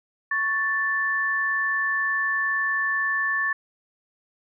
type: tone pair together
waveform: sine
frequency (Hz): 1109.4 / 1761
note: C#6 / A6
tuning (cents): +1 / +1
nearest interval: minor sixth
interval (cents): 800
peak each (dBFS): -29 / -22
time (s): 0.31-3.53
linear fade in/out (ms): 5
effects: none